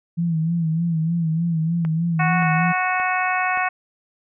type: tone with vibrato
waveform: sine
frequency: 164.81 Hz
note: E3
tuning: in tune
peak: -18 dBFS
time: 0.17-2.73 s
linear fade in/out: 20 ms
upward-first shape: sine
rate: 3.3 Hz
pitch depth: 69 cents each way
type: click train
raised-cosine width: 0.5 ms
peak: -19 dBFS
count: 4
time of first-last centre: 1.85-3.574 s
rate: 1.74 Hz
type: harmonic tone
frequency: 368.4 Hz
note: F#4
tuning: 7 cents flat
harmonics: 2 / 3 / 4 / 5 / 6 / 7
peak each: -23 / -25 / -26 / -27 / -28 / -28 dBFS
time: 2.19-3.69 s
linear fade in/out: 10 ms
effects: none